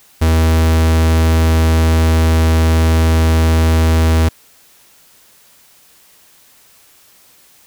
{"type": "tone", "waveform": "45% pulse", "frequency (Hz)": 80.6, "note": "E2", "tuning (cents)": -38, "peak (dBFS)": -9, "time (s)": [0.21, 4.29], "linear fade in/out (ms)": 10, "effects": ["white hiss -48 dBFS RMS until 7.66 s"]}